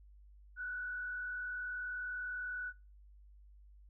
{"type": "tone with frequency modulation", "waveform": "sine", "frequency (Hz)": 1480, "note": "F#6", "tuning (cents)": 0, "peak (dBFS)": -38, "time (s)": [0.56, 2.73], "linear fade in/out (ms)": 50, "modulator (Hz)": 40.2, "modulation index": 0.67, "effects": ["noise-tail reverb RT60 0.3 s tail -24 dB re dry", "added 50 Hz sine -56 dBFS peak until 3.89 s"]}